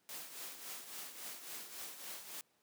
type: noise with tremolo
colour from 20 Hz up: white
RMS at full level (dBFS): -45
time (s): 0.09-2.41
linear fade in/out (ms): 0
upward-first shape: triangle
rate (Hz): 3.6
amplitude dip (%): 65
effects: pink hiss -75 dBFS RMS until 2.62 s + high-pass 200 Hz 12 dB/octave